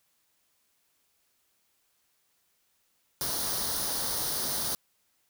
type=noise with comb filter; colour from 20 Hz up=white; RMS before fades=-31 dBFS; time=3.21-4.75 s; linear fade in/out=0 ms; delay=0.2 ms; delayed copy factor=+0.7; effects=white hiss -72 dBFS RMS until 5.29 s